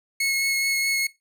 sawtooth tone with vibrato, 2181 Hz, C#7, 29 cents flat, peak -18 dBFS, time 0.2-1.07 s, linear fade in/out 5 ms, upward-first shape sine, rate 4.7 Hz, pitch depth 10 cents each way, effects noise-tail reverb RT60 0.2 s tail -18 dB re dry

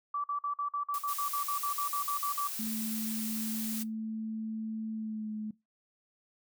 sine tone bursts, 1157 Hz, D6, 26 cents flat, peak -30 dBFS, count 16, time 0.14-2.475 s, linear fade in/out 5 ms, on 100 ms, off 49 ms
blue noise with exponential decay, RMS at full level -39 dBFS, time 0.94-1.38 s, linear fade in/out 1 ms, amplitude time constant 94 ms
blue noise, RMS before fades -38 dBFS, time 1.07-3.84 s, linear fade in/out 20 ms
sine tone with pitch glide, 220 to 214.7 Hz, A3 to A3, 0 to -42 cents, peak -34 dBFS, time 2.59-5.51 s, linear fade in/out 5 ms, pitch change -42 cents, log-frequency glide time 4.93-5.3 s
effects noise-tail reverb RT60 0.2 s tail -20 dB re dry

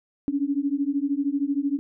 sine beating tone pair, 275.6 / 288.6 Hz, C#4 / D4, -10 / -30 cents, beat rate 13 Hz, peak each -25 dBFS, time 0.28-1.79 s, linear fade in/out 0 ms, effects none

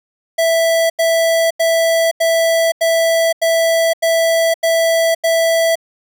square tone bursts, 659.3 Hz, E5, in tune, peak -12 dBFS, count 9, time 0.38-5.756 s, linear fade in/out 10 ms, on 520 ms, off 87 ms, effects none

